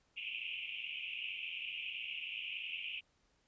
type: band-pass noise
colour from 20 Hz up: pink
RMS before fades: -43 dBFS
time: 0.16-3.01 s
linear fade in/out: 20 ms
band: 2400 to 3000 Hz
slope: 96 dB/octave
effects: pink hiss -75 dBFS RMS until 3.47 s + resampled to 16000 Hz